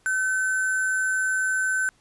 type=tone with sample-and-hold; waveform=sine; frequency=1526 Hz; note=G6; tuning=47 cents flat; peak=-21 dBFS; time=0.06-1.89 s; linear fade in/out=0 ms; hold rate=8820 Hz; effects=pink hiss -62 dBFS RMS until 2 s + resampled to 24000 Hz